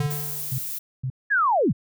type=tone with exponential decay; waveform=square; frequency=146.83 Hz; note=D3; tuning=in tune; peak=-23 dBFS; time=0-0.79 s; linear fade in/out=5 ms; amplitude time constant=170 ms
type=tone bursts; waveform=sine; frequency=129.8 Hz; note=C3; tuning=13 cents flat; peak=-24 dBFS; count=3; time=0-1.101 s; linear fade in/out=5 ms; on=67 ms; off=450 ms
type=noise; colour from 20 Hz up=violet; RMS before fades=-31 dBFS; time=0.1-0.79 s; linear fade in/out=10 ms
type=linear sweep; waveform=sine; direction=down; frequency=1734 to 77.78 Hz; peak=-17 dBFS; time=1.3-1.73 s; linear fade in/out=20 ms
effects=none